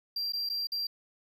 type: tone with dropouts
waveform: triangle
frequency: 4732 Hz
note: D8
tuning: 12 cents sharp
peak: -29 dBFS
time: 0.16-0.87 s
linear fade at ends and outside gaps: 5 ms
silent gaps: 0.323-0.333 / 0.491-0.498 / 0.671-0.719 s
effects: none